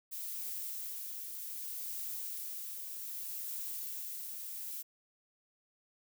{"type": "noise with tremolo", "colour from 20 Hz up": "violet", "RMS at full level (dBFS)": -40, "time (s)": [0.11, 4.83], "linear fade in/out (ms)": 20, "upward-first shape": "triangle", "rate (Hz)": 0.64, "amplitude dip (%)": 35, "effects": []}